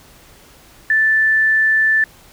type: tone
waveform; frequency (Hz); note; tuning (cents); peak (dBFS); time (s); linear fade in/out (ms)
sine; 1760; A6; 0; -11; 0.9-2.04; 2
effects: pink hiss -46 dBFS RMS until 2.32 s